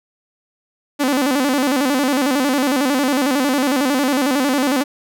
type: tone with vibrato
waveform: sawtooth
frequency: 271.8 Hz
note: C#4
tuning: 34 cents flat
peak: -11 dBFS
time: 0.99-4.84 s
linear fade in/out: 20 ms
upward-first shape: square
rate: 11 Hz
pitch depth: 110 cents each way
effects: none